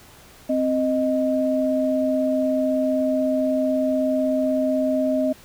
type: tone pair together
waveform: sine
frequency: 261.6 / 622.3 Hz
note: C4 / D#5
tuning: 0 / 0 cents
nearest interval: octave + minor third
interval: 1500 cents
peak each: -21 dBFS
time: 0.49-5.33 s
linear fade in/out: 10 ms
effects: pink hiss -48 dBFS RMS until 5.44 s